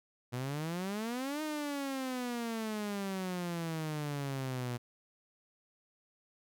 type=exponential two-way sweep; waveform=sawtooth; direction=up then down; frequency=120 to 311.1 to 120 Hz; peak=-31 dBFS; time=0.32-4.78 s; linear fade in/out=20 ms; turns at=1.42 s; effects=none